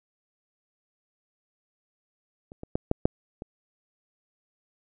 clicks, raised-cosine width 2 ms, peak -30 / -24 / -12 / -8 / -6 / -23 dBFS, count 6, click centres 2.519 / 2.634 / 2.755 / 2.914 / 3.055 / 3.421 s, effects none

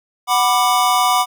square chord, B minor, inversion second, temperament just, 740.8 / 987.8 / 1185.3 Hz, F#5 / B5 / D6, +2 / 0 / +16 cents, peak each -18 dBFS, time 0.27-1.26 s, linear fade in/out 50 ms, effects none

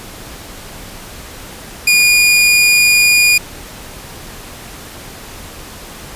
sawtooth tone, 2437 Hz, D#7, 37 cents flat, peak -4 dBFS, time 1.87-3.38 s, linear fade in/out 5 ms, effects pink hiss -32 dBFS RMS until 6.15 s + resampled to 32000 Hz

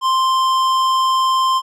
triangle tone with tanh clipping, 1046.5 Hz, C6, in tune, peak -15 dBFS, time 0.01-1.62 s, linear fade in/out 50 ms, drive 18 dB, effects none

